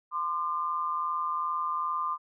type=tone pair together; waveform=sine; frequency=1037.5 / 1200 Hz; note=C6 / D6; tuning=-15 / +37 cents; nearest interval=minor third; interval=252 cents; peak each=-31 / -30 dBFS; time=0.11-2.18 s; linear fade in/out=50 ms; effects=none